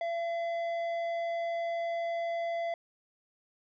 triangle tone with tanh clipping, 677 Hz, E5, 46 cents sharp, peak -32 dBFS, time 0.01-2.74 s, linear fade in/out 2 ms, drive 13 dB, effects none

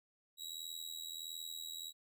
sawtooth tone with amplitude modulation, 3869 Hz, B7, 36 cents flat, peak -37 dBFS, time 0.37-1.93 s, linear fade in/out 50 ms, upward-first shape sine, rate 81.5 Hz, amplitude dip 80%, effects none

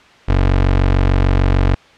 25% pulse tone, 46.69 Hz, F#1, 16 cents sharp, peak -7 dBFS, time 0.28-1.75 s, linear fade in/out 10 ms, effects white hiss -45 dBFS RMS until 1.97 s + low-pass 3000 Hz 12 dB/octave

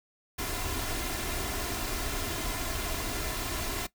pink noise with comb filter, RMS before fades -33 dBFS, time 0.38-3.87 s, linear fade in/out 10 ms, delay 2.9 ms, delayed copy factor +0.55, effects noise-tail reverb RT60 0.1 s tail -17 dB re dry

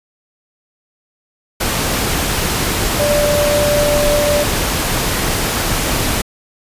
sine tone in noise, 587.3 Hz, D5, in tune, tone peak -13 dBFS, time 2.99-4.44 s, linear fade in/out 10 ms, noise pink, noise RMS -17 dBFS, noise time 1.6-6.22 s, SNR +1 dB, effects resampled to 32000 Hz

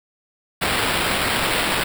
white noise with sample-and-hold, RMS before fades -21 dBFS, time 0.61-1.84 s, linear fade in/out 10 ms, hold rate 6300 Hz, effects none

